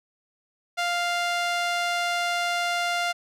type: tone with band-pass filter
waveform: sawtooth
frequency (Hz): 698.5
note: F5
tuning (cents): 0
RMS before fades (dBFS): -26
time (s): 0.77-3.13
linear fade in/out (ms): 20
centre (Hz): 2300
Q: 0.51
effects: none